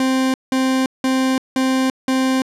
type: tone bursts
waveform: 40% pulse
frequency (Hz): 261.6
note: C4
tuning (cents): 0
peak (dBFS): -14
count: 5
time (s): 0-2.42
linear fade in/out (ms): 2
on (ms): 340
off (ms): 180
effects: low-pass 10000 Hz 12 dB/octave